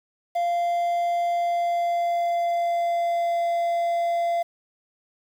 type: tone with pitch glide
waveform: triangle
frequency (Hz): 693 to 685.4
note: F5 to F5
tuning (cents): -14 to -33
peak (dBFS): -19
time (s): 0.35-4.43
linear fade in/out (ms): 10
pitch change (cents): -19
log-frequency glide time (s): 1.32-3.44
effects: 8-bit